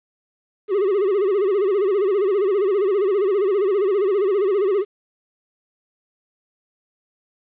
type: tone with vibrato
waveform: triangle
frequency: 395 Hz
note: G4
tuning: 13 cents sharp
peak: -14 dBFS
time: 0.68-4.85 s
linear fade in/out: 50 ms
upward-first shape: sine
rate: 15 Hz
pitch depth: 130 cents each way
effects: resampled to 8000 Hz + 9-bit